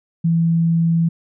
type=tone; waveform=sine; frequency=166.2 Hz; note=E3; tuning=15 cents sharp; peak=-13 dBFS; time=0.24-1.09 s; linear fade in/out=10 ms; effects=none